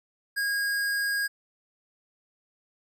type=tone; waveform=square; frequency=1634 Hz; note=G#6; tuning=29 cents flat; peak=-26 dBFS; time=0.36-1.28 s; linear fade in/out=20 ms; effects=none